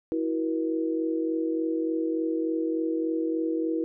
sine tone cluster, 325 / 368.4 / 477.4 Hz, E4 / F#4 / A#4, -24 / -7 / +41 cents, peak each -26 / -34 / -31 dBFS, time 0.12-3.84 s, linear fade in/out 0 ms, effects none

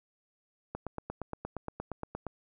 click train, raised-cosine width 1 ms, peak -22 dBFS, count 14, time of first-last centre 0.75-2.267 s, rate 8.57 Hz, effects none

